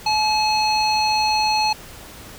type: tone with low-pass filter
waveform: square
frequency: 857 Hz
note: A5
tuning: 46 cents flat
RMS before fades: -19 dBFS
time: 0.06-1.73 s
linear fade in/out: 5 ms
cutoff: 4700 Hz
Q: 3.5
effects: added 60 Hz sine -48 dBFS peak until 2.38 s + pink hiss -40 dBFS RMS until 2.38 s